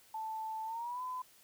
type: tone with pitch glide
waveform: sine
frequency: 880 to 1010.9 Hz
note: A5 to B5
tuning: 0 to +40 cents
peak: -37 dBFS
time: 0.14-1.22 s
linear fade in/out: 5 ms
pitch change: +240 cents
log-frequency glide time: 0.65-1.02 s
effects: white hiss -63 dBFS RMS until 1.43 s